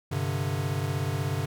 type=chord; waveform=square; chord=G suspended fourth; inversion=none; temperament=equal with one note detuned; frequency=98 / 130.44 / 146.83 Hz; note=G2 / C3 / D3; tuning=0 / -5 / 0 cents; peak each=-32 dBFS; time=0.11-1.46 s; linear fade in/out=10 ms; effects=none